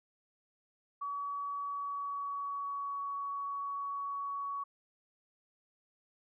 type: tone with pitch glide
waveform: sine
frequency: 1135 to 1123.3 Hz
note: C#6 to C#6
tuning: +41 to +23 cents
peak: -35 dBFS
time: 1.01-4.64 s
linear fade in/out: 10 ms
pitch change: -18 cents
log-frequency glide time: 1.65-3.03 s
effects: none